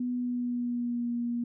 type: tone with pitch glide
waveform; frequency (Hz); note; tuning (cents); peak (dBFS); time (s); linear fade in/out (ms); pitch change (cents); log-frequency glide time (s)
sine; 246.9 to 238.2; B3 to A#3; 0 to +38; -28; 0-1.44; 5; -62; 0.13-1.11
effects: none